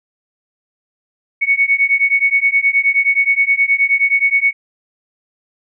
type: beating tone pair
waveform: sine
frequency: 2217 / 2226.5 Hz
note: C#7 / C#7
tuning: 0 / +7 cents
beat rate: 9.5 Hz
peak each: -14 dBFS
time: 1.41-4.53 s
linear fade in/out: 20 ms
effects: none